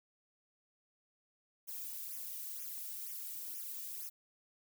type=noise with flanger; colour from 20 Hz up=violet; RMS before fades=-44 dBFS; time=1.67-4.1 s; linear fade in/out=20 ms; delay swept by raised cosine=0.23 to 1.93 ms; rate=2.1 Hz; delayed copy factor=-0.95; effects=none